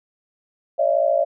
sine tone cluster, 558 / 611 / 674 Hz, C#5 / D#5 / E5, +11 / -32 / +38 cents, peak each -20 dBFS, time 0.78-1.25 s, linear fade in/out 20 ms, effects none

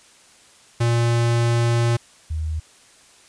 square / sine tone pair in turn, 117.8 / 78.62 Hz, A#2 / D#2, +19 / +19 cents, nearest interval perfect fifth, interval 700 cents, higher first, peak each -17 / -22 dBFS, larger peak first, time 0.8-1.97 / 2.3-2.6 s, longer first, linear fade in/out 10 ms, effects white hiss -51 dBFS RMS until 3.28 s + resampled to 22050 Hz

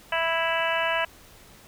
harmonic tone, 329.6 Hz, E4, in tune, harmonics 2 / 3 / 4 / 5 / 6 / 7 / 8 / 9, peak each -28 / -29 / -34 / -29 / -34 / -36 / -31 / -33 dBFS, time 0.12-1.05 s, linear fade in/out 5 ms, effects pink hiss -51 dBFS RMS until 1.67 s

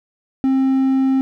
triangle tone, 265.7 Hz, C4, 27 cents sharp, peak -11 dBFS, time 0.44-1.21 s, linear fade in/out 0 ms, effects none

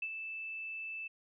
sine tone with ADSR envelope, 2637 Hz, E7, in tune, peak -33 dBFS, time 0.02-1.08 s, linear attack 5 ms, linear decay 57 ms, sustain -6 dB, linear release 12 ms, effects none

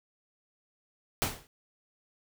pink noise with exponential decay, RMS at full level -25 dBFS, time 1.22-1.47 s, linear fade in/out 0 ms, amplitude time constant 54 ms, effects none

